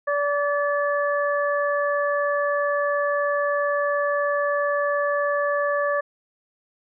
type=harmonic tone; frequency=577 Hz; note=D5; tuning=31 cents flat; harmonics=1 / 2 / 3; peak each=-22 / -26 / -27 dBFS; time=0.07-6.01 s; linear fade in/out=10 ms; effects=none